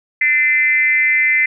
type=tone with frequency modulation; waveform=sine; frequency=2065 Hz; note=C7; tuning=23 cents flat; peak=-11 dBFS; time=0.21-1.46 s; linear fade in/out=5 ms; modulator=285 Hz; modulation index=0.67; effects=none